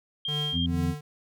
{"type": "tone", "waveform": "sine", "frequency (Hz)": 3202, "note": "G7", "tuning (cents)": 36, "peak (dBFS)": -28, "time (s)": [0.25, 0.66], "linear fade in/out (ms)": 2}
{"type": "tone with tremolo", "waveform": "square", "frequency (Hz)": 148.8, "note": "D3", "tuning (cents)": 23, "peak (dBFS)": -30, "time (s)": [0.28, 1.01], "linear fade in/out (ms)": 5, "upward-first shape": "sine", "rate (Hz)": 2.2, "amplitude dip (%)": 100}
{"type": "harmonic tone", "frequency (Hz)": 84.8, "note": "E2", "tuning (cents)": 50, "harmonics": [1, 2, 3], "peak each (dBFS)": [-29, -29, -29], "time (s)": [0.52, 0.95], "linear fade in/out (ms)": 50}
{"effects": []}